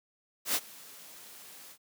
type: noise with ADSR envelope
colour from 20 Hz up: white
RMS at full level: -27 dBFS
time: 0.45-1.78 s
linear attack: 97 ms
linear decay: 50 ms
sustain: -23 dB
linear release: 67 ms
effects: high-pass 150 Hz 12 dB/octave